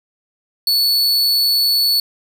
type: tone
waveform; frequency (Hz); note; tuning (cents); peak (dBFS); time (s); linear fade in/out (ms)
45% pulse; 4435; C#8; 0; -12; 0.67-2; 2
effects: none